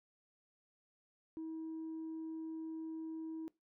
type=tone; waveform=sine; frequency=321 Hz; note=E4; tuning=46 cents flat; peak=-39 dBFS; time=1.37-3.48 s; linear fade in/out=0 ms; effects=noise-tail reverb RT60 0.2 s tail -22 dB re dry + tanh soft clip ceiling -39 dBFS